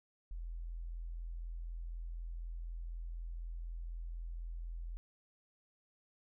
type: tone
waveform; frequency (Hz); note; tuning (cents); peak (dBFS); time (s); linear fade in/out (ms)
sine; 42.02; E1; +34; -40; 0.31-4.97; 0
effects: none